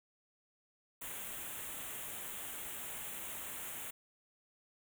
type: band-stop noise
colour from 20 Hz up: white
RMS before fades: -44 dBFS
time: 1.01-3.91 s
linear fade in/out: 10 ms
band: 3500 to 6900 Hz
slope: 48 dB/octave
effects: none